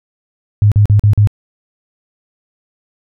sine tone bursts, 103.83 Hz, G#2, in tune, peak -5 dBFS, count 5, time 0.62-1.273 s, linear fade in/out 0 ms, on 97 ms, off 42 ms, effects none

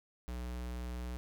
square tone, 61 Hz, B1, 21 cents flat, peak -39 dBFS, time 0.28-1.17 s, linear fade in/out 0 ms, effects none

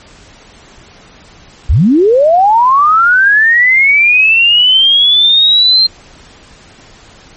sine linear sweep, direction up, 44.92 to 4186 Hz, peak -4 dBFS, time 1.69-5.87 s, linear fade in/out 10 ms, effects pink hiss -39 dBFS RMS until 7.36 s + MP3 32 kbps

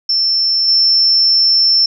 sine tone with level steps, 5360 Hz, E8, 28 cents sharp, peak -11 / -8 dBFS, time 0.09-1.86 s, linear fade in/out 5 ms, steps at 0.68 s, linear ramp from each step 2 ms, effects none

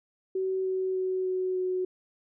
sine tone with pitch steps, 378.2 / 375.8 / 373.4 / 371.1 / 368.7 Hz, F#4 / F#4 / F#4 / F#4 / F#4, +38 / +27 / +16 / +5 / -6 cents, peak -26 dBFS, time 0.35-1.85 s, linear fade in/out 5 ms, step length 300 ms, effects none

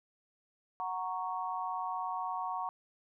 sine chord, F# major, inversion none, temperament equal, 740 / 932.3 / 1108.7 Hz, F#5 / A#5 / C#6, 0 / 0 / 0 cents, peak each -38 / -38 / -38 dBFS, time 0.8-2.69 s, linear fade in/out 0 ms, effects none

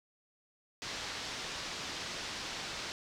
white low-pass noise, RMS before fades -41 dBFS, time 0.82-2.92 s, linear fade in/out 0 ms, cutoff 5600 Hz, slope 24 dB/octave, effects none

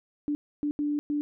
sine tone bursts at uneven times, 293.6 Hz, D4, in tune, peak -25 dBFS, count 4, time 0.28-0.35 / 0.63-0.71 / 0.79-0.99 / 1.1-1.21 s, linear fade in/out 0 ms, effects none

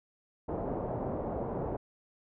white low-pass noise, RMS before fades -35 dBFS, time 0.48-1.77 s, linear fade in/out 10 ms, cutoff 730 Hz, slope 24 dB/octave, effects none

